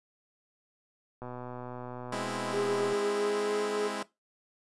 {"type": "click train", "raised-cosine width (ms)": 1, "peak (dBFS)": -27, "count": 213, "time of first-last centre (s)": [1.22, 2.93], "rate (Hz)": 124}
{"type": "chord", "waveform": "10% pulse", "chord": "Ab augmented", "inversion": "none", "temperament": "equal", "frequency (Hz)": [207.7, 261.6, 329.6], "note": ["Ab3", "C4", "E4"], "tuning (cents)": [0, 0, 0], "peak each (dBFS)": [-28, -31, -30], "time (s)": [2.12, 4.03], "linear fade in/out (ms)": 5}
{"type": "tone with pitch glide", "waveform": "triangle", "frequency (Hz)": [406.7, 419.1], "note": ["G#4", "G#4"], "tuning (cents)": [-36, 16], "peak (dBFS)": -27, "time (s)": [2.52, 3.89], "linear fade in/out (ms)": 20, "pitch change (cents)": 52, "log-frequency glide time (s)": [3, 3.58]}
{"effects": ["noise-tail reverb RT60 0.2 s tail -18 dB re dry", "resampled to 24000 Hz"]}